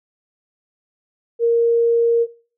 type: tone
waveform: sine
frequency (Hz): 466.2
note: A#4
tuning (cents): 0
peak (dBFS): -12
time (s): 1.39-2.27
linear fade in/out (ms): 50
effects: noise-tail reverb RT60 0.4 s tail -19 dB re dry